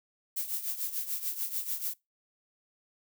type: noise with tremolo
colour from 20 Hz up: violet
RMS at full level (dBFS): -31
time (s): 0.36-1.94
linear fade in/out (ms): 10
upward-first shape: triangle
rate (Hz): 6.8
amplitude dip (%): 80
effects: noise-tail reverb RT60 0.2 s tail -22 dB re dry